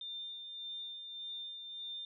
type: tone with tremolo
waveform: sine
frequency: 3602 Hz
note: A7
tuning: 40 cents sharp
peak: -40 dBFS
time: 0.01-2.05 s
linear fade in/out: 2 ms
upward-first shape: sine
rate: 1.7 Hz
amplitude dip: 40%
effects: none